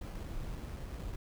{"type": "noise with sample-and-hold", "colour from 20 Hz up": "brown", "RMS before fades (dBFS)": -41, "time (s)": [0.01, 1.16], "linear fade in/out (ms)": 5, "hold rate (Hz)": 3675, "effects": []}